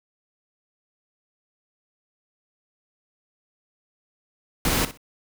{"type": "noise with echo", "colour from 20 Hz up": "pink", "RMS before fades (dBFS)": -22, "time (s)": [4.65, 4.85], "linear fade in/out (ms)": 2, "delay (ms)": 62, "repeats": 2, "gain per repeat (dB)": -14, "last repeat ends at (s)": 4.974, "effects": []}